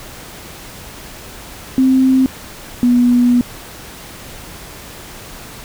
sine tone pair in turn, 261.6 / 244 Hz, C4 / B3, 0 / -21 cents, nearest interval minor second, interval 121 cents, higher first, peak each -8 dBFS, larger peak neither, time 1.78-2.26 / 2.83-3.41 s, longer second, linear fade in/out 0 ms, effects pink hiss -34 dBFS RMS until 5.64 s

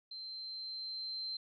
sine tone with level ramp, 4117 Hz, C8, 29 cents flat, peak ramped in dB -43 to -37 dBFS, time 0.11-1.37 s, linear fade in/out 5 ms, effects none

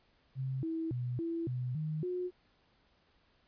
sine tone with pitch steps, 132.1 / 325 / 123.3 / 333.2 / 125.2 / 154.9 / 361.1 Hz, C3 / E4 / B2 / E4 / B2 / D#3 / F#4, +17 / -24 / -2 / +19 / +24 / -7 / -42 cents, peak -33 dBFS, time 0.35-2.31 s, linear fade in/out 50 ms, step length 280 ms, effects pink hiss -70 dBFS RMS until 3.47 s + resampled to 11025 Hz

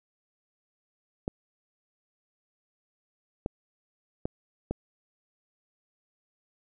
clicks, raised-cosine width 2 ms, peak -16 dBFS, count 4, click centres 1.279 / 3.461 / 4.255 / 4.71 s, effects none

